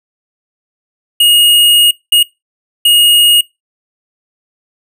square tone bursts at uneven times, 2869 Hz, F7, 46 cents sharp, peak -5 dBFS, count 3, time 1.2-1.91 / 2.12-2.23 / 2.85-3.41 s, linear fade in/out 5 ms, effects noise-tail reverb RT60 0.2 s tail -21 dB re dry

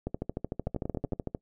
two click trains, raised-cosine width 2 ms, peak -18 / -19 dBFS, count 18 / 6, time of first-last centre 0.07-1.348 / 0.67-1.133 s, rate 13.3 / 10.8 Hz, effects noise-tail reverb RT60 0.1 s tail -23 dB re dry

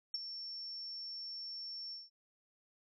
sine tone with ADSR envelope, 5440 Hz, F8, 46 cents flat, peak -32 dBFS, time 0.14-2.1 s, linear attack 3 ms, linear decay 26 ms, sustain -10 dB, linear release 180 ms, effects none

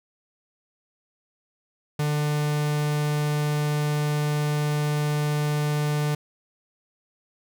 45% pulse tone, 148.7 Hz, D3, 22 cents sharp, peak -22 dBFS, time 1.99-6.15 s, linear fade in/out 5 ms, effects none

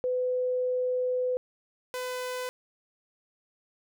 sine / sawtooth tone pair in turn, 503 / 503 Hz, B4 / B4, +32 / +32 cents, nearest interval unison, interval 0 cents, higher neither, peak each -25 / -28 dBFS, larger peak first, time 0.04-1.37 / 1.94-2.49 s, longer first, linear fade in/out 0 ms, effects none

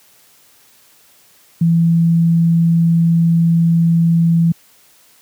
sine tone, 167 Hz, E3, 23 cents sharp, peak -9 dBFS, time 1.61-4.52 s, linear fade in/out 5 ms, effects white hiss -50 dBFS RMS until 5.21 s + high-pass 80 Hz 12 dB/octave

